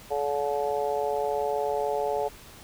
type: harmonic tone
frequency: 143.6 Hz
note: D3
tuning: 39 cents flat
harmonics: 3 / 4 / 5 / 6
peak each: -29 / -30 / -31 / -32 dBFS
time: 0.1-2.29 s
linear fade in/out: 20 ms
effects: pink hiss -48 dBFS RMS until 2.63 s